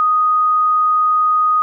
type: tone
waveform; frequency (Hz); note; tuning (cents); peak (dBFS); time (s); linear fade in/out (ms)
sine; 1244.5; D#6; 0; -11; 0-1.62; 0
effects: none